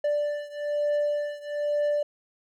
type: beating tone pair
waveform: triangle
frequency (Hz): 587.3 / 588.4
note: D5 / D5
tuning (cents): 0 / +3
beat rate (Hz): 1.1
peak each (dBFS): -25 / -27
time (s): 0.04-2.03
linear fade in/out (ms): 5
effects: none